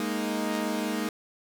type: chord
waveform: sawtooth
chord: Ab suspended second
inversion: none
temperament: equal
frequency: 207.7 / 233.1 / 311.1 Hz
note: Ab3 / Bb3 / Eb4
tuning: 0 / 0 / 0 cents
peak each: -28 dBFS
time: 0-1.09 s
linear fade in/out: 2 ms
effects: none